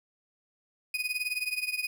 35% pulse tone with tremolo, 2489 Hz, D#7, in tune, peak -24 dBFS, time 0.94-1.87 s, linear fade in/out 2 ms, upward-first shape triangle, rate 19 Hz, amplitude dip 90%, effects none

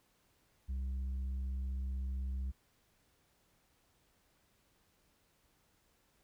sine tone with tanh clipping, 65.41 Hz, C2, in tune, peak -36 dBFS, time 0.68-2.52 s, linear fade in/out 20 ms, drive 4 dB, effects pink hiss -73 dBFS RMS until 6.23 s

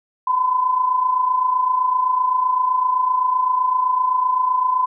sine tone pair together, 987.8 / 1015.6 Hz, B5 / B5, 0 / +48 cents, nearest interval unison, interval 48 cents, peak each -23 / -16 dBFS, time 0.27-4.86 s, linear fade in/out 5 ms, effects none

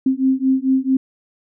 sine beating tone pair, 261.6 / 266.1 Hz, C4 / C4, 0 / +29 cents, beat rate 4.5 Hz, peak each -17 dBFS, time 0.06-0.97 s, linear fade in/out 5 ms, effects none

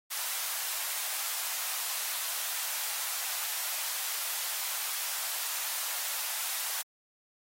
white high-pass noise, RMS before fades -34 dBFS, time 0.1-6.83 s, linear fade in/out 20 ms, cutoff 690 Hz, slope 24 dB/octave, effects AAC 48 kbps

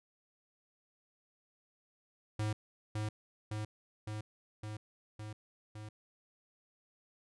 square tone with echo, 106.9 Hz, A2, 49 cents flat, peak -33 dBFS, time 2.39-2.53 s, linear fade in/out 5 ms, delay 560 ms, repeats 6, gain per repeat -2 dB, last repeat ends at 5.89 s, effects resampled to 24000 Hz

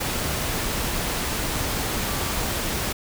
sine tone in noise, 1161 Hz, D6, 20 cents flat, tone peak -37 dBFS, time 2.07-2.32 s, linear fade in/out 10 ms, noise pink, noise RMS -26 dBFS, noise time 0-2.93 s, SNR -14 dB, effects none

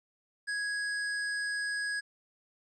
square tone, 1661.2 Hz, G#6, in tune, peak -32 dBFS, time 0.47-2.01 s, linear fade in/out 20 ms, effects resampled to 24000 Hz + 12-bit

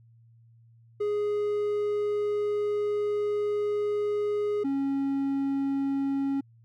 triangle tone pair in turn, 415.3 / 275 Hz, G#4 / C#4, 0 / -14 cents, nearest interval perfect fifth, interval 714 cents, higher first, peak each -23 dBFS, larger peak neither, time 1-4.64 / 4.64-6.41 s, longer first, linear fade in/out 10 ms, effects added 115 Hz sine -54 dBFS peak until 6.64 s

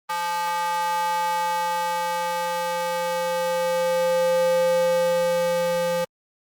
square tone with high-pass filter sweep, 173.1 Hz, F3, 15 cents flat, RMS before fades -23 dBFS, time 0.09-6.05 s, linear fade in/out 10 ms, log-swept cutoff 1000 to 410 Hz, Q 4, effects Opus 24 kbps

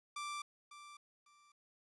sawtooth tone with echo, 1174.7 Hz, D6, in tune, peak -37 dBFS, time 0.16-0.42 s, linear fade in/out 5 ms, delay 550 ms, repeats 2, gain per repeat -12 dB, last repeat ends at 1.52 s, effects resampled to 24000 Hz + 13-bit

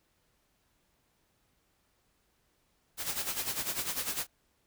white noise with tremolo, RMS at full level -32 dBFS, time 2.97-4.27 s, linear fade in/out 50 ms, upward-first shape sine, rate 10 Hz, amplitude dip 70%, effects pink hiss -73 dBFS RMS until 4.66 s

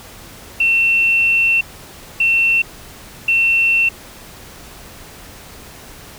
sine tone bursts at uneven times, 2700 Hz, E7, 41 cents sharp, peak -11 dBFS, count 3, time 0.6-1.61 / 2.2-2.62 / 3.28-3.89 s, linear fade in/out 5 ms, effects pink hiss -38 dBFS RMS until 6.18 s

